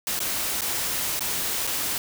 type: noise with dropouts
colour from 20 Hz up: white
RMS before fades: -27 dBFS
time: 0.07-1.98 s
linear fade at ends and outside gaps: 1 ms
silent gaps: 0.192-0.203 / 0.609-0.618 / 1.193-1.207 / 1.669-1.673 s
effects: none